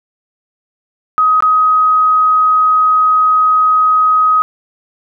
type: tone with dropouts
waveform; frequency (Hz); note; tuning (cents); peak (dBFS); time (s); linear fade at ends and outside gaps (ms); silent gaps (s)
sine; 1260; D#6; +21; -7; 1.18-4.42; 0; 1.405-1.424
effects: none